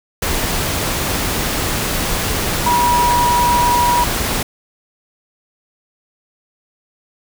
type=tone in noise; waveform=sine; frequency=967 Hz; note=B5; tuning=37 cents flat; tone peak=-12 dBFS; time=2.66-4.04 s; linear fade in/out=5 ms; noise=pink; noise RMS=-19 dBFS; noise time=0.22-4.43 s; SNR=+4 dB; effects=none